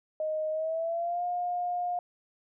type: tone with pitch glide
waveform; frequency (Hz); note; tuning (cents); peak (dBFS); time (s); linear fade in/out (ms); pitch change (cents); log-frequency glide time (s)
sine; 622.3 to 710.7; D#5 to F5; 0 to +30; -28; 0.2-1.99; 2; +230; 0.51-1.24
effects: none